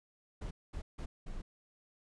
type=noise bursts at uneven times; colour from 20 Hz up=brown; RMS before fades=-41 dBFS; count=4; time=0.41-0.51 / 0.73-0.82 / 0.98-1.06 / 1.26-1.42 s; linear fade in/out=10 ms; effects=resampled to 22050 Hz